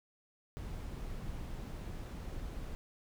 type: noise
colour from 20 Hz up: brown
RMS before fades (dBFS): -42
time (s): 0.57-2.75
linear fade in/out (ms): 0
effects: none